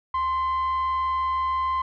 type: tone with frequency modulation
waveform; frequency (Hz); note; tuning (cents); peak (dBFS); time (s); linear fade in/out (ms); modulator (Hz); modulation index
sine; 1046.5; C6; 0; -20; 0.14-1.82; 5; 977; 0.25
effects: tanh soft clip ceiling -20 dBFS